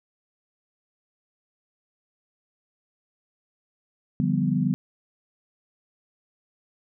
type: chord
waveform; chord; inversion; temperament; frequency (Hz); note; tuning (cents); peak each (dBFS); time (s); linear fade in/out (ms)
sine; G dominant seventh; second; equal; 146.83 / 174.61 / 196 / 246.9; D3 / F3 / G3 / B3; 0 / 0 / 0 / 0; -26; 4.2-4.74; 0
effects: none